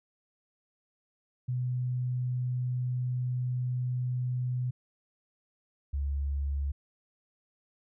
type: tone pair in turn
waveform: sine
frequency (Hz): 125.2 / 70.27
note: B2 / C#2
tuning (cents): +24 / +24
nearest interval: minor seventh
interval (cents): 1000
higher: first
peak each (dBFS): -28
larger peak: neither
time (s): 1.48-4.71 / 5.93-6.72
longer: first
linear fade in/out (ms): 10
effects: none